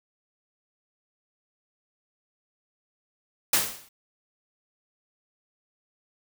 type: noise with exponential decay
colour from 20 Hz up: white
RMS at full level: -18 dBFS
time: 3.53-3.89 s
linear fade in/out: 5 ms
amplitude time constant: 78 ms
effects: none